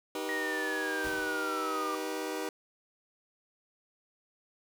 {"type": "chord", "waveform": "sawtooth", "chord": "Eb augmented", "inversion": "none", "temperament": "just", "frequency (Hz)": [311.1, 388.9, 486.1], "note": ["Eb4", "G4", "B4"], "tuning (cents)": [0, -14, -28], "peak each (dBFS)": -34, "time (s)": [0.15, 2.49], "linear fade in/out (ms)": 2}
{"type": "linear sweep", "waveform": "sine", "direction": "down", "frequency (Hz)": [1894, 1174.7], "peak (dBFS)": -33, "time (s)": [0.29, 1.95], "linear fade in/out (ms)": 0}
{"type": "noise with exponential decay", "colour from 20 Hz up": "pink", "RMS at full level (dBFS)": -41, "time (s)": [1.04, 1.64], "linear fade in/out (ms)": 0, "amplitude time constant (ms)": 130}
{"effects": []}